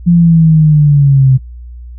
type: linear sweep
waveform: sine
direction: down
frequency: 174.61 to 129.4 Hz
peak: -3 dBFS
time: 0.06-1.38 s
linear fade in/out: 20 ms
effects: noise-tail reverb RT60 0.1 s tail -21 dB re dry + added 60 Hz sine -26 dBFS peak until 1.98 s